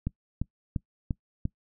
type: click train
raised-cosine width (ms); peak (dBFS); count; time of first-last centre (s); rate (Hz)
5; -16; 5; 0.07-1.454; 2.89
effects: noise-tail reverb RT60 0.1 s tail -23 dB re dry